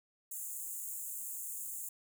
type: high-pass noise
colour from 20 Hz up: pink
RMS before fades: -42 dBFS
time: 0.31-1.89 s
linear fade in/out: 5 ms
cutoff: 6800 Hz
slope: 96 dB/octave
effects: none